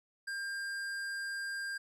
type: tone with hard clipping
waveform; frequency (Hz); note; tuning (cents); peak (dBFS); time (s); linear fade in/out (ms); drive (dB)
triangle; 1599; G6; +34; -38; 0.27-1.78; 10; 16
effects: none